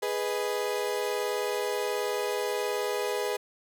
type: chord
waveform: 35% pulse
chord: G# minor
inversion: none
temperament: equal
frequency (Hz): 415.3 / 493.9 / 622.3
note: G#4 / B4 / D#5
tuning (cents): 0 / 0 / 0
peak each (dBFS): -29 / -30 / -35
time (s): 0.02-3.37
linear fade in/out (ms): 10
effects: none